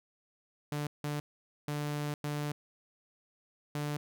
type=tone bursts at uneven times; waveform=sawtooth; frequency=147.4 Hz; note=D3; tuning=7 cents sharp; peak=-29 dBFS; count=5; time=0.72-0.87 / 1.04-1.2 / 1.68-2.14 / 2.24-2.52 / 3.75-3.97 s; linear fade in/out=2 ms; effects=none